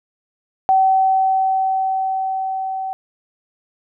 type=tone with level ramp; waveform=sine; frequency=764 Hz; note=G5; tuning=45 cents flat; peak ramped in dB=-10 to -22 dBFS; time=0.69-2.93 s; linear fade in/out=0 ms; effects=none